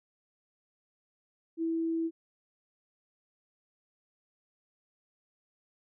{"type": "tone", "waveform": "sine", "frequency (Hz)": 328.2, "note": "E4", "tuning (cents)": -8, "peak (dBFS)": -28, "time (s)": [1.57, 2.11], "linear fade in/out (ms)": 50, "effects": []}